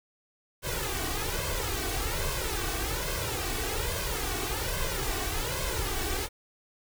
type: noise with flanger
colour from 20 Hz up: pink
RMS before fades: -31 dBFS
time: 0.62-6.29 s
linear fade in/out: 50 ms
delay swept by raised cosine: 1.9 to 2.68 ms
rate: 1.2 Hz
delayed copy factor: +0.8
effects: none